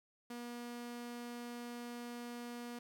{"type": "tone", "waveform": "sawtooth", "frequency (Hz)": 240, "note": "B3", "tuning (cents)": -49, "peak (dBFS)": -40, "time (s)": [0.3, 2.79], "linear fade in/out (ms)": 5, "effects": ["11-bit"]}